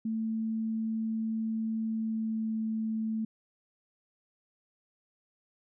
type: tone with pitch glide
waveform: sine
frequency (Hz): 222.2 to 220.7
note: A3 to A3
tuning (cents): +17 to +5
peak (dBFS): -29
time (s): 0.05-3.25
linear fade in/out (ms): 5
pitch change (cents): -12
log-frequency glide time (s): 1.88-2.57
effects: none